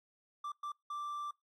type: tone bursts at uneven times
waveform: triangle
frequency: 1174.7 Hz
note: D6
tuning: in tune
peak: -36 dBFS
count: 3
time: 0.44-0.52 / 0.63-0.72 / 0.9-1.31 s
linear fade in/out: 5 ms
effects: noise-tail reverb RT60 0.2 s tail -26 dB re dry + AAC 48 kbps